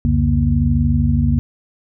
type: tone cluster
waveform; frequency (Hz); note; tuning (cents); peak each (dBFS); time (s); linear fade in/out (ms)
sine; 67.4 / 88.4 / 141 / 235.8; C#2 / F2 / C#3 / A#3; -48 / +22 / +30 / +20; -18; 0.05-1.39; 0
effects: none